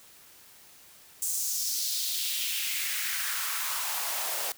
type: noise with high-pass filter sweep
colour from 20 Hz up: white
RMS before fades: -31 dBFS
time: 1.22-4.52 s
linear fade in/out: 2 ms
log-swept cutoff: 7600 to 560 Hz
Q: 2.3
effects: white hiss -54 dBFS RMS until 4.57 s